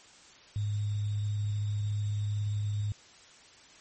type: tone with sample-and-hold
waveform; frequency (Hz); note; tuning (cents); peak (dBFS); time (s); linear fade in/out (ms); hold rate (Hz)
sine; 103.83; G#2; 0; -28; 0.56-2.92; 0; 3675
effects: white hiss -55 dBFS RMS until 3.8 s + MP3 32 kbps